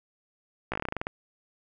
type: slowing click train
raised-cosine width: 0.5 ms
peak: -15 dBFS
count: 12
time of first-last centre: 0.72-1.069 s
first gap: 16 ms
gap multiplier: 1.13
effects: none